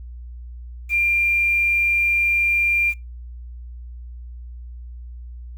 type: tone with quantisation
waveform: sine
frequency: 2387 Hz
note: D7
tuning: 28 cents sharp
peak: -16 dBFS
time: 0.89-2.94 s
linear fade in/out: 50 ms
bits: 7
effects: noise-tail reverb RT60 0.2 s tail -23 dB re dry + added 60 Hz sine -33 dBFS peak until 5.57 s